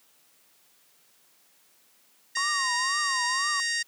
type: harmonic tone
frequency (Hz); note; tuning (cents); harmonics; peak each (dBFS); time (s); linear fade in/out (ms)
932.3; A#5; 0; 2 / 3 / 4 / 5 / 6 / 7 / 8 / 9 / 10; -28 / -39 / -39 / -33 / -34 / -40 / -38 / -43 / -43; 2.35-3.83; 10
type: tone with vibrato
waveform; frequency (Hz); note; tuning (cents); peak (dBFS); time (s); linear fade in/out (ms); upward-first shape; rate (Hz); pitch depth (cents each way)
sine; 1076; C6; +48; -29; 2.37-3.6; 0; triangle; 2; 200
effects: white hiss -62 dBFS RMS until 3.87 s + high-pass 150 Hz 12 dB/octave